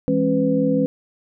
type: tone cluster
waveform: sine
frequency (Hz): 165.4 / 206 / 271 / 501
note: E3 / G#3 / C#4 / B4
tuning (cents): +6 / -14 / -39 / +25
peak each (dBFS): -24 / -23 / -19 / -21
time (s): 0.08-0.86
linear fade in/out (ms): 0
effects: none